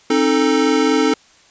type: chord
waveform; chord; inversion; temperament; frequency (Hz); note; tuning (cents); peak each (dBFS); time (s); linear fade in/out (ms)
square; A diminished; first; equal with one note detuned; 267.1 / 311.1 / 440; C4 / Eb4 / A4; +36 / 0 / 0; -18; 0.1-1.14; 5
effects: white hiss -50 dBFS RMS until 1.5 s + resampled to 16000 Hz